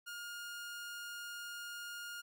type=tone; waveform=sawtooth; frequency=1419 Hz; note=F6; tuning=27 cents sharp; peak=-40 dBFS; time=0.06-2.22 s; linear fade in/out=20 ms; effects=none